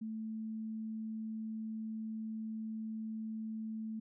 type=tone; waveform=sine; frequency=220 Hz; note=A3; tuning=in tune; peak=-38 dBFS; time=0.01-4 s; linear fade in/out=10 ms; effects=none